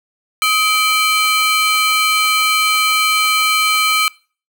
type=ring-modulated tone; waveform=30% pulse; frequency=1798 Hz; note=A6; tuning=37 cents sharp; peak=-7 dBFS; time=0.42-4.08 s; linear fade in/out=0 ms; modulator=536 Hz; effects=noise-tail reverb RT60 0.4 s tail -24 dB re dry